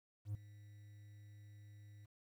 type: tone with ADSR envelope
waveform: triangle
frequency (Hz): 103.6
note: G#2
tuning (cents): -4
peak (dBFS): -34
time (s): 0.25-2.06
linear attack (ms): 97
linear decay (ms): 6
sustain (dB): -19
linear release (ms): 12
effects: tanh soft clip ceiling -33 dBFS + 12-bit